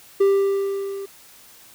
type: tone with level ramp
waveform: triangle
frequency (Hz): 394.3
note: G4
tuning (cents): +10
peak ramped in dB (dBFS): -10 to -27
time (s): 0.2-1.06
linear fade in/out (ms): 10
effects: white hiss -48 dBFS RMS until 1.74 s